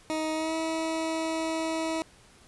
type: tone with pitch glide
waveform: 20% pulse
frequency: 314.2 to 322.5 Hz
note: D#4 to E4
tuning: +17 to -38 cents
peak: -23 dBFS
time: 0.1-2.02 s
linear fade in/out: 0 ms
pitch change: +45 cents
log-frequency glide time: 0.33-0.55 s
effects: pink hiss -56 dBFS RMS until 2.47 s + resampled to 24000 Hz